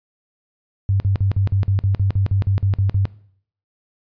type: tone bursts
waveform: sine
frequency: 98 Hz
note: G2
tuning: in tune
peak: -14 dBFS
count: 14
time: 0.89-3.054 s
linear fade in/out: 0 ms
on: 110 ms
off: 48 ms
effects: noise-tail reverb RT60 0.6 s tail -20 dB re dry + resampled to 11025 Hz